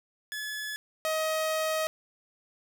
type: tone pair in turn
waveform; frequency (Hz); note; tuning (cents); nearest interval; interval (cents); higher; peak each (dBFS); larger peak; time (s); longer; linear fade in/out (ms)
sawtooth; 1711 / 631; A6 / D#5; -49 / +24; octave + perfect fourth; 1727; first; -30 / -23; second; 0.32-0.76 / 1.05-1.87; second; 0
effects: none